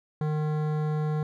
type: tone with hard clipping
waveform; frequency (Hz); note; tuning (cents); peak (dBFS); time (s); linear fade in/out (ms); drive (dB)
sine; 152.7; D#3; -32; -27; 0.21-1.23; 2; 15
effects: none